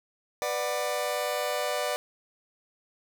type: chord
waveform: sawtooth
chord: B minor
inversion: none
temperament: just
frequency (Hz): 493.9 / 592.7 / 740.8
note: B4 / D5 / F#5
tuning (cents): 0 / +16 / +2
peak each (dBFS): -29 / -26 / -30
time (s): 0.42-1.96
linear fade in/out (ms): 0
effects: none